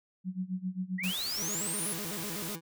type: tone with tremolo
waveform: sine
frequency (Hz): 185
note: F#3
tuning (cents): 0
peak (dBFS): -29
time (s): 0.24-1.15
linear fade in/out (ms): 50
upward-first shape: sine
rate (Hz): 7.5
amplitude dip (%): 90
type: linear sweep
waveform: sine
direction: up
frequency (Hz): 1864.7 to 10548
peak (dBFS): -33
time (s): 0.98-1.94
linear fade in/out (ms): 10
type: noise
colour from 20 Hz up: white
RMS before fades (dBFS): -39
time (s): 1.03-2.56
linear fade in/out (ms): 10
type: tone with vibrato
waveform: 25% pulse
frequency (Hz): 185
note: F#3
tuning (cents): 0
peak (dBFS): -35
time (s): 1.36-2.61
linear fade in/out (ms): 50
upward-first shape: square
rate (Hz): 8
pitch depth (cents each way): 200
effects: none